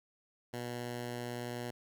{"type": "tone", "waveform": "10% pulse", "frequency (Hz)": 121.2, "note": "B2", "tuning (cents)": -32, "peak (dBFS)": -30, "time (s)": [0.53, 1.71], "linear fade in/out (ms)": 10, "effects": []}